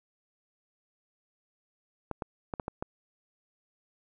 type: clicks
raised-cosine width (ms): 1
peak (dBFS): -19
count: 6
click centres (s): 2.113 / 2.222 / 2.538 / 2.598 / 2.681 / 2.825
effects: none